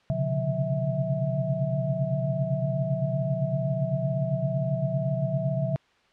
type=tone cluster; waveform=sine; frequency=127.6 / 137.5 / 145.3 / 180.2 / 650 Hz; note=C3 / C#3 / D3 / F#3 / E5; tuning=-43 / -14 / -18 / -45 / -24 cents; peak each=-31 / -31 / -29 / -32 / -30 dBFS; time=0.1-5.76 s; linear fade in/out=0 ms; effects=white hiss -62 dBFS RMS until 6.12 s + low-pass 3000 Hz 12 dB/octave